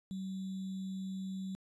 sine tone with sample-and-hold, 190.2 Hz, F#3, 48 cents sharp, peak -37 dBFS, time 0.11-1.55 s, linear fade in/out 0 ms, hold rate 3675 Hz, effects resampled to 24000 Hz

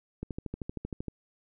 click train, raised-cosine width 3 ms, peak -22 dBFS, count 12, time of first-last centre 0.23-1.083 s, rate 12.9 Hz, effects none

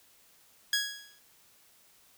15% pulse tone with exponential decay, 1661.2 Hz, G#6, in tune, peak -17 dBFS, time 0.73-1.19 s, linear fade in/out 2 ms, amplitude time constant 100 ms, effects white hiss -62 dBFS RMS until 2.17 s

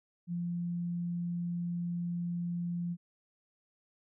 sine tone, 173.3 Hz, F3, 13 cents flat, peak -32 dBFS, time 0.27-2.97 s, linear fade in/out 50 ms, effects none

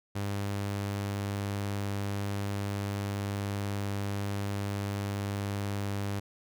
sawtooth tone, 100.5 Hz, G2, 44 cents sharp, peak -27 dBFS, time 0.15-6.2 s, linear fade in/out 10 ms, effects none

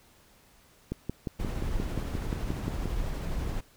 click train, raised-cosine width 3 ms, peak -18 dBFS, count 12, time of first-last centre 0.92-2.857 s, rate 5.68 Hz
brown noise with tremolo, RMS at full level -31 dBFS, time 1.39-3.61 s, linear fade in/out 10 ms, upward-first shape triangle, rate 12 Hz, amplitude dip 25%
effects pink hiss -60 dBFS RMS until 3.76 s

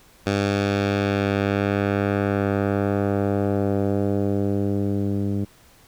10% pulse tone with low-pass filter sweep, 100.1 Hz, G2, 37 cents sharp, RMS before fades -22 dBFS, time 0.26-5.45 s, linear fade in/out 10 ms, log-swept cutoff 5700 to 250 Hz, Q 0.89, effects pink hiss -53 dBFS RMS until 5.87 s

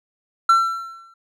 triangle tone with exponential decay, 1349 Hz, E6, 40 cents sharp, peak -7 dBFS, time 0.49-1.14 s, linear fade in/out 5 ms, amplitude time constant 140 ms, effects none

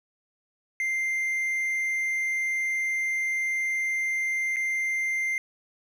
triangle tone with dropouts, 2093 Hz, C7, in tune, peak -23 dBFS, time 0.8-5.38 s, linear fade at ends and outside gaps 1 ms, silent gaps 4.561-4.567 s, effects none

